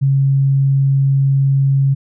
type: tone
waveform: sine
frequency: 136.9 Hz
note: C#3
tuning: 21 cents flat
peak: -10 dBFS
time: 0.01-1.95 s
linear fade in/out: 20 ms
effects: none